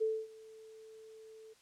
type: tone with ADSR envelope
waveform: sine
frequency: 440 Hz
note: A4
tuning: in tune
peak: -28 dBFS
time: 0-1.54 s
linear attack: 21 ms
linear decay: 250 ms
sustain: -23 dB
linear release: 17 ms
effects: white hiss -66 dBFS RMS until 1.61 s + low-pass 8000 Hz 12 dB/octave